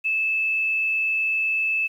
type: tone with frequency modulation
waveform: sine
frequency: 2616 Hz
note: E7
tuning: 14 cents flat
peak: -20 dBFS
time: 0.04-1.88 s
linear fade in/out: 20 ms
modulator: 67.9 Hz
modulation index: 0.35
effects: 9-bit